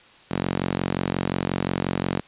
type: tone with high-pass filter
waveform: sawtooth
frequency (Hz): 45.64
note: F#1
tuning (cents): -23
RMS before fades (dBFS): -26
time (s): 0.3-2.21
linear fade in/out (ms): 20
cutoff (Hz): 180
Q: 1.2
effects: white hiss -51 dBFS RMS until 2.27 s + resampled to 8000 Hz